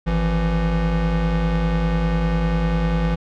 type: tone pair together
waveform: square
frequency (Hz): 52.49 / 167.5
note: G#1 / E3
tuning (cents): +19 / +28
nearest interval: octave + minor sixth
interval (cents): 2009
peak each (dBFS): -21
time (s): 0.06-3.16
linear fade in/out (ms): 20
effects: low-pass 3000 Hz 12 dB/octave